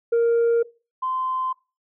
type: tone pair in turn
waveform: sine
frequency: 466.2 / 1034.3 Hz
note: A#4 / C6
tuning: 0 / -20 cents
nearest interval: octave + major second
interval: 1380 cents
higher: second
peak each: -13 / -22 dBFS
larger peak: first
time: 0.12-0.63 / 1.02-1.53 s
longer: neither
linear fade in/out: 10 ms
effects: noise-tail reverb RT60 0.3 s tail -21 dB re dry + tanh soft clip ceiling -15 dBFS